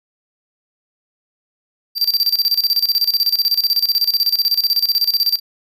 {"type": "tone with tremolo", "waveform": "square", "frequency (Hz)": 4699, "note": "D8", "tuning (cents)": 0, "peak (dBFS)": -12, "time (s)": [1.95, 5.4], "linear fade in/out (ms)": 50, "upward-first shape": "square", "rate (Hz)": 16, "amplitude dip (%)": 80, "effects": []}